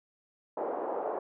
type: band-pass noise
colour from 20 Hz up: pink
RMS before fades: -34 dBFS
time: 0.57-1.19 s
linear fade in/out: 5 ms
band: 390 to 900 Hz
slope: 24 dB/octave
effects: none